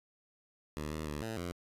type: tone with pitch steps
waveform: 10% pulse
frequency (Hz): 75.3 / 78 / 73.9 / 111.8 / 87.1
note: D2 / D#2 / D2 / A2 / F2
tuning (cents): +44 / +5 / +11 / +28 / -4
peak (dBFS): -29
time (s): 0.77-1.52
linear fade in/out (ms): 0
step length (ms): 150
effects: resampled to 32000 Hz + 11-bit